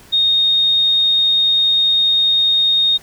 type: tone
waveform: sine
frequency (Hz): 3705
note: A#7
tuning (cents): -11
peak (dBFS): -11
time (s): 0.12-2.98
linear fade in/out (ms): 20
effects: pink hiss -44 dBFS RMS until 3.02 s